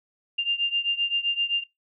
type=beating tone pair; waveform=sine; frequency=2794 / 2801.7 Hz; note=F7 / F7; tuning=0 / +5 cents; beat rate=7.7 Hz; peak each=-25 / -27 dBFS; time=0.38-1.64 s; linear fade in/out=10 ms; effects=noise-tail reverb RT60 0.2 s tail -24 dB re dry